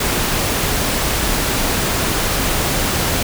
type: noise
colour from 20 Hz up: pink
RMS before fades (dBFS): -18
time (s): 0-3.23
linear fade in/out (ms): 5
effects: none